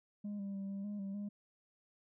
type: tone with pitch steps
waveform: sine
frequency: 205.7 / 198.2 / 195.8 / 197.4 / 206.1 / 195.9 / 204.3 Hz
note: G#3 / G3 / G3 / G3 / G#3 / G3 / G#3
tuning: -16 / +19 / -2 / +12 / -13 / -1 / -28 cents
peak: -36 dBFS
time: 0.24-1.29 s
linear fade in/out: 10 ms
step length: 150 ms
effects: tanh soft clip ceiling -38 dBFS